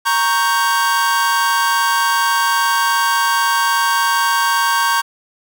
45% pulse chord, G diminished, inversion first, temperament equal, 932.3 / 1108.7 / 1568 Hz, Bb5 / Db6 / G6, 0 / 0 / 0 cents, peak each -18 dBFS, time 0.05-5.02 s, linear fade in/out 20 ms, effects none

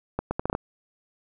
accelerating click train, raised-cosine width 1 ms, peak -12 dBFS, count 7, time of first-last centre 0.19-0.551 s, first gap 120 ms, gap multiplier 0.71, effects none

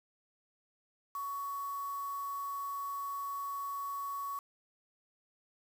sine tone with quantisation, 1119 Hz, C#6, 16 cents sharp, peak -36 dBFS, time 1.15-4.39 s, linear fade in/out 2 ms, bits 8, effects none

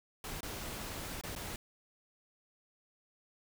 pink noise with dropouts, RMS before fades -42 dBFS, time 0.24-1.56 s, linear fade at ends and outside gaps 2 ms, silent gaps 0.407-0.43 / 1.212-1.236 / 1.352-1.361 s, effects none

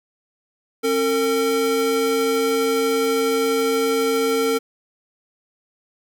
square tone pair together, 269.7 / 453.6 Hz, C#4 / A#4, -47 / -47 cents, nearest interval major sixth, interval 900 cents, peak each -25 / -19 dBFS, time 0.83-4.59 s, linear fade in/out 20 ms, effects none

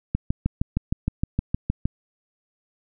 click train, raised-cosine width 5 ms, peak -9 dBFS, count 12, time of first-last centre 0.15-1.855 s, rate 6.45 Hz, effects none

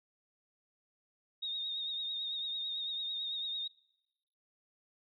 sine tone with vibrato, 3716 Hz, A#7, 6 cents flat, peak -35 dBFS, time 1.42-3.68 s, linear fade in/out 10 ms, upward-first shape triangle, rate 9 Hz, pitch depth 49 cents each way, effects noise-tail reverb RT60 1.0 s tail -26 dB re dry

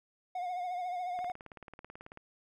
triangle tone with vibrato, 720 Hz, F#5, 47 cents flat, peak -32 dBFS, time 0.35-1.32 s, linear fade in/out 5 ms, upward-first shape triangle, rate 14 Hz, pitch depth 60 cents each way
click train, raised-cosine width 0.5 ms, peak -32 dBFS, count 19, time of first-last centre 1.19-2.174 s, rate 18.3 Hz
effects none

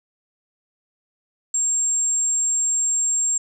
sine tone, 7459 Hz, A#8, in tune, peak -18 dBFS, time 1.54-3.38 s, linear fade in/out 5 ms, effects none

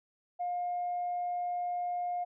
sine tone, 710 Hz, F5, 28 cents sharp, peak -30 dBFS, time 0.39-2.25 s, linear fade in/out 20 ms, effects tanh soft clip ceiling -27 dBFS

